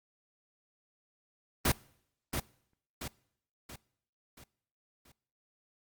pink noise with echo, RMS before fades -26 dBFS, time 1.65-1.72 s, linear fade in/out 5 ms, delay 680 ms, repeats 5, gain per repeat -7 dB, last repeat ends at 5.12 s, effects noise-tail reverb RT60 0.7 s tail -23 dB re dry + Opus 24 kbps

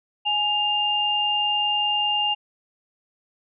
sine tone pair together, 834 / 2805 Hz, G#5 / F7, +7 / +7 cents, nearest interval octave + major sixth, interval 2100 cents, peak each -25 / -21 dBFS, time 0.25-2.35 s, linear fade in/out 20 ms, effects none

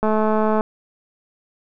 click train, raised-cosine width 1 ms, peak -7 dBFS, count 126, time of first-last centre 0.03-0.609 s, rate 216 Hz, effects none

